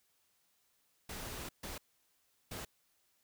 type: noise bursts at uneven times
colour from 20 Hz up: pink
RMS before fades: -44 dBFS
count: 3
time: 1.09-1.49 / 1.63-1.78 / 2.51-2.65 s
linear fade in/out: 5 ms
effects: white hiss -75 dBFS RMS until 3.23 s